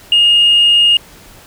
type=tone; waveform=sine; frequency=2847 Hz; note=F7; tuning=33 cents sharp; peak=-5 dBFS; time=0.12-0.97 s; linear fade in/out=2 ms; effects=tanh soft clip ceiling -2 dBFS + pink hiss -40 dBFS RMS until 1.46 s